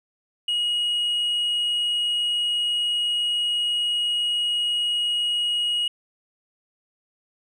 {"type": "tone", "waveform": "sine", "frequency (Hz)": 2893, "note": "F#7", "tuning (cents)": -40, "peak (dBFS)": -18, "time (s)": [0.48, 5.88], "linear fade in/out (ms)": 5, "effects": ["tanh soft clip ceiling -20 dBFS", "10-bit"]}